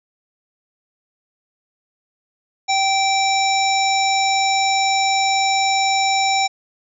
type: harmonic tone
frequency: 777 Hz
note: G5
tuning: 16 cents flat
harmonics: 1 / 3 / 5 / 7 / 9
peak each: -17 / -22 / -24 / -25 / -27 dBFS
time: 2.68-6.48 s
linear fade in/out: 20 ms
effects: none